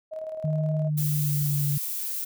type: tone with tremolo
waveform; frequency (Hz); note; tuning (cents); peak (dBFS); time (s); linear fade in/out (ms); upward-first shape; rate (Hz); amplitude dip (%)
sine; 631; D#5; +24; -30; 0.11-0.9; 20; square; 19; 40
type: tone with pitch glide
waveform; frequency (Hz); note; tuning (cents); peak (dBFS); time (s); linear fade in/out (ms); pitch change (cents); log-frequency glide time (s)
sine; 153.2 to 144.6; D#3 to D3; -27 to -27; -23; 0.44-1.78; 5; -100; 0.73-1.54
type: noise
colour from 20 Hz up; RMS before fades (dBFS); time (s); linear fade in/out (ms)
violet; -31; 0.97-2.25; 10
effects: none